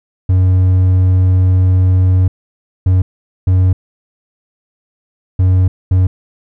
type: tone bursts at uneven times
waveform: triangle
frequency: 92.5 Hz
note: F#2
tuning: in tune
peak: -5 dBFS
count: 5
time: 0.29-2.28 / 2.86-3.02 / 3.47-3.73 / 5.39-5.68 / 5.91-6.07 s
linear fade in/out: 5 ms
effects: none